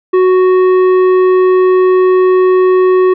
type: tone with tanh clipping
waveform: triangle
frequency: 370 Hz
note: F#4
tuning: in tune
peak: -7 dBFS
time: 0.13-3.14 s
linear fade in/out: 10 ms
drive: 14 dB
effects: none